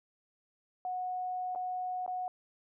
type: tone with dropouts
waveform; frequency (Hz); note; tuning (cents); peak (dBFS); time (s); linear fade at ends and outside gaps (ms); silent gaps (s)
sine; 733; F#5; -16; -33; 0.85-2.28; 1; 1.55-1.558 / 2.063-2.078
effects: none